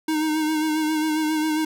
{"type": "tone with vibrato", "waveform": "square", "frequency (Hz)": 310.6, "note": "D#4", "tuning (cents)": -3, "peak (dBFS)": -21, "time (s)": [0.08, 1.65], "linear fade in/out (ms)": 5, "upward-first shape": "sine", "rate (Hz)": 7.4, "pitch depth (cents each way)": 33, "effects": []}